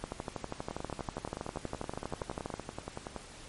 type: two click trains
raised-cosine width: 1 ms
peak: -23 / -21 dBFS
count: 27 / 32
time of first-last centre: 0.71-3.163 / 0.04-2.54 s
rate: 10.6 / 12.4 Hz
effects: pink hiss -50 dBFS RMS until 3.48 s + MP3 48 kbps